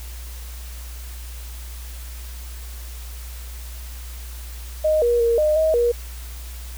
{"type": "tone with pitch steps", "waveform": "sine", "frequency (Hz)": [620, 476.8, 466.1, 610, 633, 476.5], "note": ["D#5", "A#4", "A#4", "D#5", "D#5", "A#4"], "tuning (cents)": [-6, 39, 0, -34, 30, 38], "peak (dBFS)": -15, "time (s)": [4.84, 5.92], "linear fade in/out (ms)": 10, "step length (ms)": 180, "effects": ["added 60 Hz sine -32 dBFS peak until 6.77 s", "white hiss -42 dBFS RMS until 6.77 s"]}